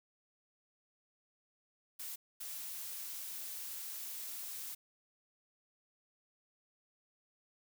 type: noise bursts at uneven times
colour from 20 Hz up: blue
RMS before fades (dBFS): -44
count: 2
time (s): 1.99-2.16 / 2.4-4.75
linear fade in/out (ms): 10
effects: none